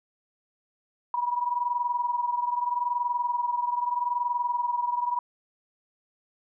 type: tone pair together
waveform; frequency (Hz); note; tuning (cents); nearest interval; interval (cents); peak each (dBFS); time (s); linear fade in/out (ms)
sine; 965.2 / 986; B5 / B5; -40 / -3; unison; 37; -26 / -30; 1.14-5.19; 2
effects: none